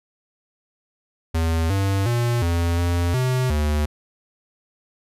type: tone with pitch steps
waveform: square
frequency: 81.7 / 97.8 / 119.3 / 85.2 / 86.7 / 128.1 / 74.9 Hz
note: E2 / G2 / A#2 / F2 / F2 / C3 / D2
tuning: -15 / -4 / +41 / -42 / -12 / -36 / +35 cents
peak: -19 dBFS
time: 1.34-3.86 s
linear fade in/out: 10 ms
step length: 360 ms
effects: resampled to 32000 Hz